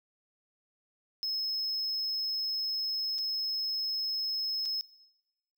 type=tone with dropouts; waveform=triangle; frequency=5180 Hz; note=E8; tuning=31 cents flat; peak=-29 dBFS; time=1.23-4.81 s; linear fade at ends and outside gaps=0 ms; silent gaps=3.183-3.187 / 4.654-4.658 s; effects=noise-tail reverb RT60 1.0 s tail -20 dB re dry